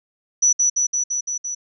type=tone with echo; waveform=sine; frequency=5920 Hz; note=F#8; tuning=in tune; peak=-12 dBFS; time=0.42-0.53 s; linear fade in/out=10 ms; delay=170 ms; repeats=6; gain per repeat=-2 dB; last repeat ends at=1.55 s; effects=none